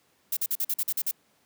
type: noise bursts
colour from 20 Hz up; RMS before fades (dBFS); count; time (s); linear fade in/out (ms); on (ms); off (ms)
violet; -27; 9; 0.32-1.112; 5; 48; 45
effects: pink hiss -66 dBFS RMS until 1.45 s + high-pass 150 Hz 12 dB/octave